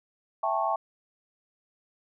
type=chord; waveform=sine; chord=A dominant seventh; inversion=second; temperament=just; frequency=660 / 792 / 880 / 1100 Hz; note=E5 / G5 / A5 / C#6; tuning=+2 / +18 / 0 / -14 cents; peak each=-30 dBFS; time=0.43-0.76 s; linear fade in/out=5 ms; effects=none